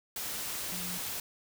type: tone in noise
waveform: sine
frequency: 179 Hz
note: F3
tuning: 43 cents sharp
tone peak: -42 dBFS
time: 0.72-0.98 s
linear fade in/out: 2 ms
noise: white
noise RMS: -37 dBFS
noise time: 0.16-1.2 s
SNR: -8 dB
effects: none